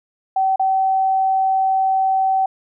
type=tone with dropouts; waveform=sine; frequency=766 Hz; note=G5; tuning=40 cents flat; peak=-14 dBFS; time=0.36-2.46 s; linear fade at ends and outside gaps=5 ms; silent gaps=0.56-0.595 s; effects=none